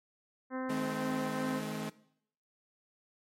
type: harmonic tone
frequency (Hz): 258.9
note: C4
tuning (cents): -18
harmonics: 1 / 2 / 3 / 4 / 5 / 6 / 7 / 8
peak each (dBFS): -36 / -40 / -46 / -44 / -48 / -48 / -50 / -56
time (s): 0.5-1.62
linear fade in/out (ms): 50
type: chord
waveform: sawtooth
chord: Ab major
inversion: second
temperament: equal with one note detuned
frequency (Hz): 155.56 / 212.9 / 261.6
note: Eb3 / Ab3 / C4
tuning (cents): 0 / +43 / 0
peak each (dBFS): -37 / -34 / -38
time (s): 0.69-1.9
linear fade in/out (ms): 10
effects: noise-tail reverb RT60 0.7 s tail -20 dB re dry + MP3 64 kbps